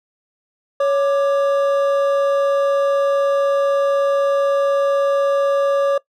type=tone pair together; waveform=triangle; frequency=558 / 1181.6 Hz; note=C#5 / D6; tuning=+11 / +10 cents; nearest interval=octave + minor second; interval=1299 cents; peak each=-12 / -22 dBFS; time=0.8-5.98 s; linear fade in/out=5 ms; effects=noise-tail reverb RT60 0.1 s tail -20 dB re dry